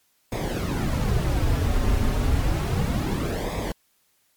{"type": "noise with flanger", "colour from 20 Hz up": "brown", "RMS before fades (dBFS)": -23, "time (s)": [0.32, 3.72], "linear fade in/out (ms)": 2, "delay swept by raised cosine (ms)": [0.68, 6.18], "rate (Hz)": 0.31, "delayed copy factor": -0.65, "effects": ["white hiss -66 dBFS RMS until 4.36 s", "MP3 96 kbps"]}